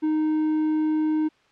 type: tone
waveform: triangle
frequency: 310 Hz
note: D#4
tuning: 6 cents flat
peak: -18 dBFS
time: 0.02-1.29 s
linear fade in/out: 20 ms
effects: white hiss -60 dBFS RMS until 1.51 s + low-pass 3000 Hz 12 dB/octave